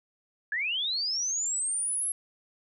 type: linear sweep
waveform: sine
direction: up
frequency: 1646 to 11175 Hz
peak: -27 dBFS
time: 0.52-2.12 s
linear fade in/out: 2 ms
effects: none